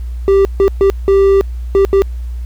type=tone bursts at uneven times; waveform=triangle; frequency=392 Hz; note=G4; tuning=in tune; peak=-4 dBFS; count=6; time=0.28-0.45 / 0.6-0.68 / 0.81-0.9 / 1.08-1.41 / 1.75-1.85 / 1.93-2.02 s; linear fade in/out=0 ms; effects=added 60 Hz sine -19 dBFS peak until 2.45 s + pink hiss -49 dBFS RMS until 2.45 s